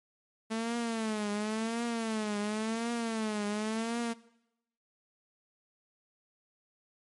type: tone with vibrato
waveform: sawtooth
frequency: 220.6 Hz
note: A3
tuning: 5 cents sharp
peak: -27 dBFS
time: 0.5-4.14 s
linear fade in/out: 20 ms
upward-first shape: triangle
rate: 0.93 Hz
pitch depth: 130 cents each way
effects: noise-tail reverb RT60 0.8 s tail -19 dB re dry + MP3 48 kbps